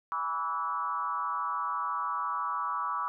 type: tone with frequency modulation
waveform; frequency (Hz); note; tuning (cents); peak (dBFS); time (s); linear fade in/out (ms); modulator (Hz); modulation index
sine; 1143; D6; -47; -29; 0.12-3.08; 0; 160; 1.2
effects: none